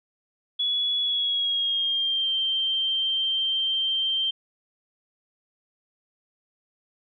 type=tone with pitch glide; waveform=sine; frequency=3388 to 3143 Hz; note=G#7 to G7; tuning=+34 to +4 cents; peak=-22 dBFS; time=0.59-4.31 s; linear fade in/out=10 ms; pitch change=-130 cents; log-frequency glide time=1.01-2.33 s; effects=none